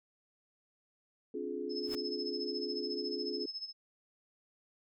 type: chord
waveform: sine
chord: D half-diminished seventh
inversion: third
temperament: just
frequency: 264.3 / 293.7 / 352.4 / 422.9 Hz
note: C4 / D4 / F4 / Ab4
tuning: +18 / 0 / +16 / +31 cents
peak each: -43 / -44 / -41 / -39 dBFS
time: 1.34-3.46 s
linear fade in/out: 5 ms
type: tone with tremolo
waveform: sine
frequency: 5200 Hz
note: E8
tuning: 24 cents flat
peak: -36 dBFS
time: 1.69-3.73 s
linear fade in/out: 50 ms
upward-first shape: sine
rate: 14 Hz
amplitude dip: 80%
type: noise with exponential growth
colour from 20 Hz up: pink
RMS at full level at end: -42 dBFS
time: 1.8-1.95 s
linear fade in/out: 1 ms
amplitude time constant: 32 ms
effects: none